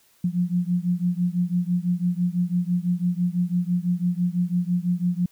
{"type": "beating tone pair", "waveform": "sine", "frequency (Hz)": [174.61, 180.61], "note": ["F3", "F#3"], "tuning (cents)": [0, -42], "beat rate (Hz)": 6, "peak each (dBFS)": [-23, -24], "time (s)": [0.24, 5.26], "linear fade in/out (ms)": 5, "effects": ["white hiss -60 dBFS RMS until 5.31 s"]}